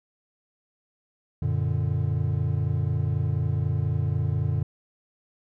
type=chord; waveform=triangle; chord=Gb augmented; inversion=none; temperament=equal; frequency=92.5 / 116.54 / 146.83 Hz; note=Gb2 / Bb2 / D3; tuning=0 / 0 / 0 cents; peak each=-25 dBFS; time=1.42-4.63 s; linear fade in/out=5 ms; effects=none